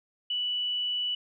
sine tone, 2960 Hz, F#7, in tune, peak -27 dBFS, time 0.3-1.15 s, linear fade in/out 5 ms, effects none

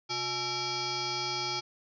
sine tone with frequency modulation, 2809 Hz, F7, 9 cents sharp, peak -30 dBFS, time 0.09-1.61 s, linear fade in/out 20 ms, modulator 490 Hz, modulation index 5.3, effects none

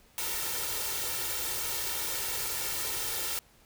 white noise with comb filter, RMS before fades -33 dBFS, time 0.18-3.39 s, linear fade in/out 0 ms, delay 2.2 ms, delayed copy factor +0.7, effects pink hiss -61 dBFS RMS until 3.65 s

